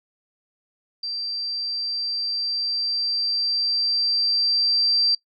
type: tone with level ramp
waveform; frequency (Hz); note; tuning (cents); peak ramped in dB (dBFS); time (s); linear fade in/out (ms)
sine; 4699; D8; 0; -26 to -16; 1.03-5.15; 5
effects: noise-tail reverb RT60 0.1 s tail -20 dB re dry